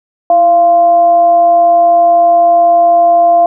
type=tone with frequency modulation; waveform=sine; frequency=689 Hz; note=F5; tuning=24 cents flat; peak=-4 dBFS; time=0.3-3.46 s; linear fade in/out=2 ms; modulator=359 Hz; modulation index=0.21; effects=none